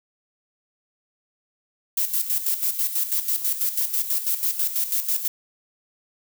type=noise with tremolo; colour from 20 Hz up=violet; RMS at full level=-22 dBFS; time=1.97-5.28 s; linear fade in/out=5 ms; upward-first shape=square; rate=6.1 Hz; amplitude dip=65%; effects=none